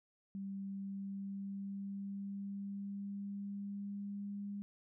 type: tone with pitch glide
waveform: sine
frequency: 196 to 202 Hz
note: G3 to G#3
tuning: 0 to -48 cents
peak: -40 dBFS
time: 0.35-4.62 s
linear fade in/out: 0 ms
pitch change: +52 cents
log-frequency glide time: 0.65-4.41 s
effects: none